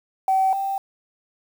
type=tone pair in turn; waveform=sine; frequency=765 / 782.9 Hz; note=G5 / G5; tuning=-42 / -2 cents; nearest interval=unison; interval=40 cents; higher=second; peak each=-15 / -22 dBFS; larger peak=first; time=0.28-0.53 / 0.53-0.78 s; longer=neither; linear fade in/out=2 ms; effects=tanh soft clip ceiling -11 dBFS + 7-bit